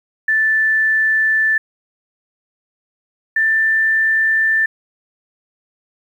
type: tone pair in turn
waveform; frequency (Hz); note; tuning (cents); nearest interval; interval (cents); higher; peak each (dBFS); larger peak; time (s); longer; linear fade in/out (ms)
sine; 1760 / 1775.3; A6 / A6; 0 / +15; unison; 15; second; -12; neither; 0.28-1.58 / 3.36-4.66; neither; 5
effects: 8-bit